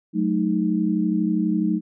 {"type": "chord", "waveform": "sine", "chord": "D# diminished", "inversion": "first", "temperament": "equal with one note detuned", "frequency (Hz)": [185, 217.2, 311.1], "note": ["F#3", "A3", "D#4"], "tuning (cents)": [0, -22, 0], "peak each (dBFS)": -23, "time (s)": [0.13, 1.81], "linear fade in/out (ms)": 50, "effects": []}